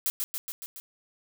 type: noise with echo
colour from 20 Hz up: blue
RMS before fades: -27 dBFS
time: 0.06-0.1 s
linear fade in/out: 0 ms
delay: 140 ms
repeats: 5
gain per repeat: -3 dB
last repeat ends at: 0.8 s
effects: none